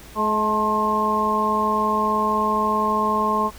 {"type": "harmonic tone with a mistuned harmonic", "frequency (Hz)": 213.2, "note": "G#3", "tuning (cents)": 46, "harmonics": [1, 2, 3, 4, 5], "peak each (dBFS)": [-26, -27, -29, -26, -20], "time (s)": [0.15, 3.51], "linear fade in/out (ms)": 50, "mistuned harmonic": 4, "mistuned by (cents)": 47, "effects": ["added 57 Hz sine -45 dBFS peak until 3.58 s", "pink hiss -44 dBFS RMS until 3.58 s"]}